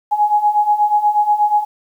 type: beating tone pair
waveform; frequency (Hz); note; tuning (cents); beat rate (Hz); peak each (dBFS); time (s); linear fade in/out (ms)
sine; 830.6 / 838.9; G#5 / G#5; 0 / +17; 8.3; -17 / -13; 0.11-1.65; 20
effects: 8-bit